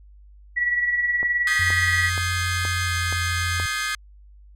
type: tone with tremolo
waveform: sine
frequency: 1938 Hz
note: B6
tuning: 33 cents flat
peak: -17 dBFS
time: 0.56-2.1 s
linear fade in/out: 20 ms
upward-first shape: sine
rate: 19 Hz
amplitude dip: 50%
type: click train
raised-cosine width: 1 ms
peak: -19 dBFS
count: 6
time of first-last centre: 1.23-3.6 s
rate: 2.11 Hz
type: chord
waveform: sawtooth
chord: Ab major seventh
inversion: second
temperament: equal with one note detuned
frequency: 1244.5 / 1568 / 1696.1 / 2093 Hz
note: Eb6 / G6 / Ab6 / C7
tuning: 0 / 0 / +36 / 0 cents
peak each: -26 dBFS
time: 1.47-3.95 s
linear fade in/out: 2 ms
type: tone with pitch glide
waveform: sine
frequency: 89.4 to 87.06 Hz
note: F2 to F2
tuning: +41 to -5 cents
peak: -25 dBFS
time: 1.59-3.66 s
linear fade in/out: 5 ms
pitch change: -46 cents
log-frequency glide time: 2.86-2.92 s
effects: added 50 Hz sine -45 dBFS peak until 4.55 s + low-pass 11000 Hz 12 dB/octave